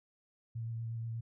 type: tone with vibrato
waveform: sine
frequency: 114.5 Hz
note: A#2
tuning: 31 cents flat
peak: -36 dBFS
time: 0.55-1.21 s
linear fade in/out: 10 ms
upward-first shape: square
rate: 8.3 Hz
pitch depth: 15 cents each way
effects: none